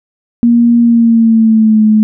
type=tone with pitch glide; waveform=sine; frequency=236.1 to 215.3 Hz; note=A#3 to A3; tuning=+22 to -37 cents; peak=-4 dBFS; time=0.43-2.03 s; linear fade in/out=0 ms; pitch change=-159 cents; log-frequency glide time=0.8-1.83 s; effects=none